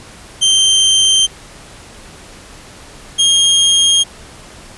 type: tone pair in turn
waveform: sawtooth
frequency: 3136 / 3237 Hz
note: G7 / G#7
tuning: 0 / -45 cents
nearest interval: minor second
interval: 55 cents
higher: second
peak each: -5 dBFS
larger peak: neither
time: 0.41-1.27 / 3.18-4.04 s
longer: neither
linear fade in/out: 20 ms
effects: pink hiss -37 dBFS RMS until 4.77 s + resampled to 24000 Hz